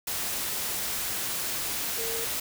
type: tone in noise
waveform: sine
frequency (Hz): 456.8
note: A#4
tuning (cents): -35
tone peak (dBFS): -35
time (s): 1.98-2.25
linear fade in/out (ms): 5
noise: white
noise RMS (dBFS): -31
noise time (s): 0.07-2.4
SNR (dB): -7
effects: none